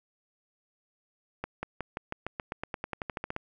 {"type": "accelerating click train", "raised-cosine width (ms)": 0.5, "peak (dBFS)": -18, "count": 18, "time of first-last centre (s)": [1.44, 3.364], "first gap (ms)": 190, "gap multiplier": 0.93, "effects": []}